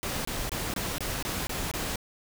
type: noise bursts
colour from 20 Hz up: pink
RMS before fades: -32 dBFS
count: 8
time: 0.03-1.958 s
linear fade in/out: 0 ms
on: 220 ms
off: 24 ms
effects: none